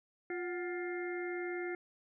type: harmonic tone with a mistuned harmonic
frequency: 352 Hz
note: F4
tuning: 14 cents sharp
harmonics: 1 / 2 / 4 / 5 / 6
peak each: -37 / -47 / -48 / -48 / -45 dBFS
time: 0.3-1.75 s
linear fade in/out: 2 ms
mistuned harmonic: 2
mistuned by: +81 cents
effects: none